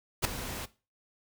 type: noise with ADSR envelope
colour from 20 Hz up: pink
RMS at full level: -23 dBFS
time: 0.22-0.66 s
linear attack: 30 ms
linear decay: 3 ms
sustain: -15 dB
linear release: 15 ms
effects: noise-tail reverb RT60 0.3 s tail -17 dB re dry